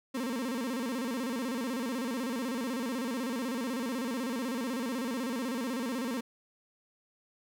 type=tone with vibrato; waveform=35% pulse; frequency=246.9 Hz; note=B3; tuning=in tune; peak=-30 dBFS; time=0.14-6.21 s; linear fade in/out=10 ms; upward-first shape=square; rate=16 Hz; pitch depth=130 cents each way; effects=none